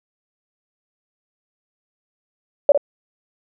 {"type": "tone with echo", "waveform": "sine", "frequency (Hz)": 574, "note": "D5", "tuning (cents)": -40, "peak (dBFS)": -6, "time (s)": [2.69, 2.72], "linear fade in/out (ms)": 2, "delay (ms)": 56, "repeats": 1, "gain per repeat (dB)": -7, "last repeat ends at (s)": 2.776, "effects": []}